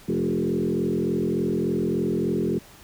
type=tone with frequency modulation; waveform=sine; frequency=288.1 Hz; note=D4; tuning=33 cents flat; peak=-21 dBFS; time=0.08-2.59 s; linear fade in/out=10 ms; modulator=43.4 Hz; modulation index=3.1; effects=pink hiss -49 dBFS RMS until 2.83 s